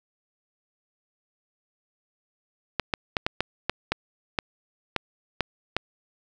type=clicks; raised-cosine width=0.3 ms; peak=-7 dBFS; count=11; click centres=2.797 / 2.938 / 3.168 / 3.265 / 3.406 / 3.696 / 3.92 / 4.388 / 4.963 / 5.407 / 5.766 s; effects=none